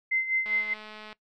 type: tone with tremolo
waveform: sine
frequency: 2070 Hz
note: C7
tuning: 19 cents flat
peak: -22 dBFS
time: 0.11-0.74 s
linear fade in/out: 10 ms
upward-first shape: sine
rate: 5 Hz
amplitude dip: 70%
type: click train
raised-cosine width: 0.3 ms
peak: -28 dBFS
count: 144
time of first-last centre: 0.46-1.128 s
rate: 214 Hz
effects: noise-tail reverb RT60 0.1 s tail -20 dB re dry